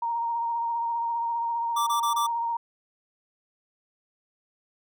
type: tone with vibrato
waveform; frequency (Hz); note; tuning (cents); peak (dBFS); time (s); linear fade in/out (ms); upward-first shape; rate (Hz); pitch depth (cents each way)
sine; 932.3; A#5; 0; -25; 0.02-2.57; 5; sine; 15; 21
type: tone bursts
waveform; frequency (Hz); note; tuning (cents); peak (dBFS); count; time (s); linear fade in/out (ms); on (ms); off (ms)
square; 1169; D6; -8; -25; 4; 1.76-2.269; 10; 110; 23
effects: none